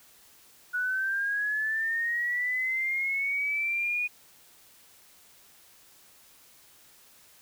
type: linear sweep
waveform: sine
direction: up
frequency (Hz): 1463 to 2468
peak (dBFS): -26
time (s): 0.73-4.08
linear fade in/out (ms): 20
effects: white hiss -57 dBFS RMS until 7.41 s